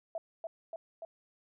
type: tone with echo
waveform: sine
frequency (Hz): 659.3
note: E5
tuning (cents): 0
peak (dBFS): -34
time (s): 0.15-0.18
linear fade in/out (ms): 2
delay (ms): 290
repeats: 3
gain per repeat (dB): -2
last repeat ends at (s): 1.05
effects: none